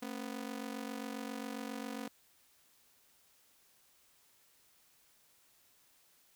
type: ring-modulated tone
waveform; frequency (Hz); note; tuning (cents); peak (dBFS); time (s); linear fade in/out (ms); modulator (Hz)
sawtooth; 246.9; B3; 0; -33; 0.02-2.08; 5; 23.7
effects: white hiss -68 dBFS RMS until 6.35 s